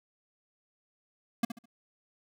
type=tone with echo; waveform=square; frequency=233.1 Hz; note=A#3; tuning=in tune; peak=-24 dBFS; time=1.43-1.45 s; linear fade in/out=5 ms; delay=69 ms; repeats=3; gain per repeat=-11 dB; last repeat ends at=1.657 s; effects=none